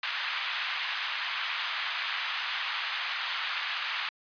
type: band-pass noise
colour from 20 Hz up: white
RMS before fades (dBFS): -33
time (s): 0.03-4.09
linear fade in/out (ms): 2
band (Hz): 1000 to 3500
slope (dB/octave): 24
effects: resampled to 11025 Hz